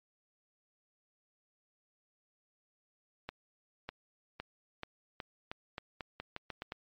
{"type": "accelerating click train", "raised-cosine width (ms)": 0.3, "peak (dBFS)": -23, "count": 13, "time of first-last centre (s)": [3.29, 6.721], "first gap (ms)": 600, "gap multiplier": 0.85, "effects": ["low-pass 5000 Hz 12 dB/octave", "MP3 64 kbps"]}